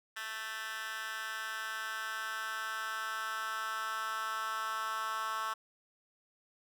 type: tone with high-pass filter sweep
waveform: 10% pulse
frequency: 220.2 Hz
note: A3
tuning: 2 cents sharp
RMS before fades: -38 dBFS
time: 0.16-5.54 s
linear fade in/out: 10 ms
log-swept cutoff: 1800 to 1200 Hz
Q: 3.7
effects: none